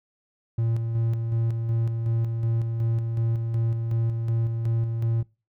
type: tone with tremolo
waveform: triangle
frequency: 114.7 Hz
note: A#2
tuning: 28 cents flat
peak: -19 dBFS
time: 0.58-5.23 s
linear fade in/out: 5 ms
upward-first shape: square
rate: 2.7 Hz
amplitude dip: 40%
effects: noise-tail reverb RT60 0.3 s tail -23 dB re dry